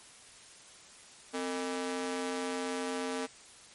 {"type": "ring-modulated tone", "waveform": "sawtooth", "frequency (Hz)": 357.4, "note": "F4", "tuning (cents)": 40, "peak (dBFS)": -26, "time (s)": [1.33, 3.27], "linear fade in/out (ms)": 20, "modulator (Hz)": 95.9, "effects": ["white hiss -54 dBFS RMS until 3.74 s", "MP3 48 kbps"]}